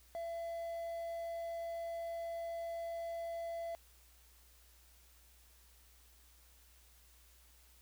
triangle tone with quantisation, 673 Hz, E5, 36 cents sharp, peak -37 dBFS, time 0.15-3.75 s, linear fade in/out 0 ms, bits 11, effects added 60 Hz sine -64 dBFS peak until 7.81 s + white hiss -66 dBFS RMS until 7.81 s

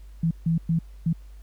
sine tone bursts at uneven times, 164.81 Hz, E3, in tune, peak -19 dBFS, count 4, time 0.23-0.31 / 0.46-0.58 / 0.69-0.79 / 1.06-1.13 s, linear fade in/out 5 ms, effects added 50 Hz sine -41 dBFS peak until 1.42 s + pink hiss -62 dBFS RMS until 1.42 s

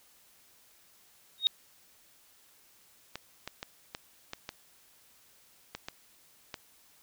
sine tone with exponential growth, 3729 Hz, A#7, in tune, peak -17 dBFS, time 1.38-1.47 s, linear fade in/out 0 ms, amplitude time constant 18 ms
clicks, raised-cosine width 0.2 ms, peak -20 dBFS, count 9, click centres 3.156 / 3.476 / 3.629 / 3.949 / 4.334 / 4.491 / 5.75 / 5.885 / 6.542 s
effects white hiss -62 dBFS RMS until 7.02 s

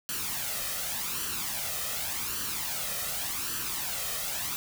white noise with flanger, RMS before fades -33 dBFS, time 0.09-4.56 s, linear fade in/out 0 ms, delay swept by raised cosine 0.67 to 1.62 ms, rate 0.87 Hz, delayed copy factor +0.6, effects none

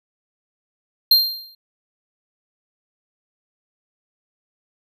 square tone with exponential decay, 4186 Hz, C8, in tune, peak -8 dBFS, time 1.11-1.55 s, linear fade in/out 5 ms, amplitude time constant 94 ms, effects none

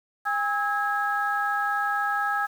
sine tone cluster, 814 / 1292 / 1648 Hz, G#5 / E6 / G#6, -35 / -35 / -14 cents, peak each -27 dBFS, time 0.25-2.47 s, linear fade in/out 20 ms, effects tanh soft clip ceiling -13 dBFS + 8-bit

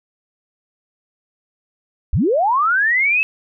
sine linear sweep, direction up, 39.47 to 2638 Hz, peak -13 dBFS, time 2.13-3.23 s, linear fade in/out 0 ms, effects none

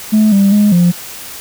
sine tone with pitch steps, 215.1 / 197.8 / 207.6 / 175 Hz, A3 / G3 / G#3 / F3, -39 / +16 / 0 / +4 cents, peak -4 dBFS, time 0.12-0.92 s, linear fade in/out 20 ms, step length 200 ms, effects tanh soft clip ceiling -4 dBFS + white hiss -29 dBFS RMS until 1.4 s

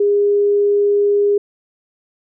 sine tone, 407.9 Hz, G#4, 31 cents flat, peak -11 dBFS, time 0-1.38 s, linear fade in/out 5 ms, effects none

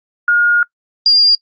sine tone pair in turn, 1428 / 4803 Hz, F6 / D8, +38 / +38 cents, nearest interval octave + major sixth, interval 2100 cents, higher second, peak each -8 / -6 dBFS, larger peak second, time 0.28-0.63 / 1.06-1.35 s, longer first, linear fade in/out 2 ms, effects noise-tail reverb RT60 0.1 s tail -25 dB re dry + Opus 32 kbps

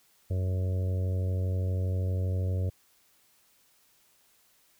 harmonic tone, 92.5 Hz, F#2, in tune, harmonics 1 / 2 / 3 / 4 / 5 / 6 / 7, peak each -26 / -42 / -46 / -46 / -43 / -44 / -50 dBFS, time 0.3-2.7 s, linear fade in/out 10 ms, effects white hiss -65 dBFS RMS until 4.79 s

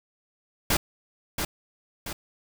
pink noise with echo, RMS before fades -22 dBFS, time 0.7-0.77 s, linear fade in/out 5 ms, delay 680 ms, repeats 2, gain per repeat -6 dB, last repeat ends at 2.13 s, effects none

